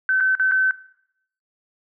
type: tone with dropouts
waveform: sine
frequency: 1530 Hz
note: G6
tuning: 42 cents flat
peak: -16 dBFS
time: 0.09-0.71 s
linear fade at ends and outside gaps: 1 ms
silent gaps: 0.203-0.207 / 0.352-0.397 / 0.513-0.519 s
effects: noise-tail reverb RT60 0.7 s tail -18 dB re dry